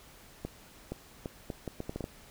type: accelerating click train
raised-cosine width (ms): 2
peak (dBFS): -22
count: 10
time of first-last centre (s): 0.45-2.041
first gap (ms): 470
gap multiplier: 0.72
effects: pink hiss -55 dBFS RMS until 2.3 s